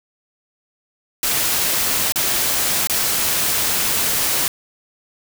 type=noise with dropouts; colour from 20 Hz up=white; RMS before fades=-19 dBFS; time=1.23-4.48 s; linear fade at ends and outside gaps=1 ms; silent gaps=2.122-2.158 / 2.872-2.897 s; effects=none